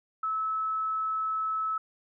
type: tone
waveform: sine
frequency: 1300 Hz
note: E6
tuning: 24 cents flat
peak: -27 dBFS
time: 0.23-1.78 s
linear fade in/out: 5 ms
effects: none